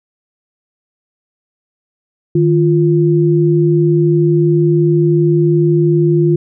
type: tone pair together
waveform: sine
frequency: 153.8 / 347.2 Hz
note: D#3 / F4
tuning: -20 / -10 cents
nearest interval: octave + major second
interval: 1410 cents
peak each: -11 dBFS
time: 2.35-6.36 s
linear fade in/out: 5 ms
effects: none